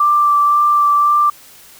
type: tone with vibrato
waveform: sine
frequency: 1174.7 Hz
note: D6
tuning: in tune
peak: -9 dBFS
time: 0-1.3 s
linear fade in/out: 5 ms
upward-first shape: sine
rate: 1.9 Hz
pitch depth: 12 cents each way
effects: white hiss -42 dBFS RMS until 1.79 s